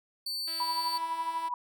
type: tone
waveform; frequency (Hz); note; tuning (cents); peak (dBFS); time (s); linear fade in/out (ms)
40% pulse; 4500; C#8; +25; -31; 0.26-0.98; 5
type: tone with pitch glide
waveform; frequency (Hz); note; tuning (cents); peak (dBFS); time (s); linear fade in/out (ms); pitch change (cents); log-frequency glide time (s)
5% pulse; 327.7 to 331.5; E4 to E4; -10 to +10; -33; 0.47-1.49; 10; +20; 0.72-0.81
type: tone with tremolo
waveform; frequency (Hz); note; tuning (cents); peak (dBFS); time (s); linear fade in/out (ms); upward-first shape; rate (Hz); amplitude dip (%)
sine; 980; B5; -14; -27; 0.6-1.54; 2; triangle; 12; 70
effects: none